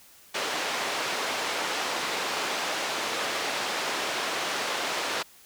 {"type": "band-pass noise", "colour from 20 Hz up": "pink", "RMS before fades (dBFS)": -30, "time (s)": [0.34, 5.23], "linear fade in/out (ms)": 10, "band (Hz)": [510, 5400], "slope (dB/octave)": 12, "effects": ["white hiss -54 dBFS RMS until 5.45 s"]}